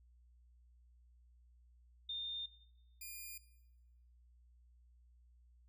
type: tone pair in turn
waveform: sine / 5% pulse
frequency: 3628 / 2421 Hz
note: A#7 / D#7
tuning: -48 / -48 cents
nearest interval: perfect fifth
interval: 700 cents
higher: first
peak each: -39 / -37 dBFS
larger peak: second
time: 2.09-2.46 / 3.01-3.38 s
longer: neither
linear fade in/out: 5 ms
effects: noise-tail reverb RT60 1.0 s tail -18 dB re dry + added 60 Hz sine -63 dBFS peak until 5.68 s